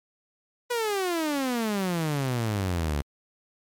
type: exponential sweep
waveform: sawtooth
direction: down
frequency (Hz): 493.9 to 69.3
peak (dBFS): -21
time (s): 0.7-3.02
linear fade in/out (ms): 10
effects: MP3 96 kbps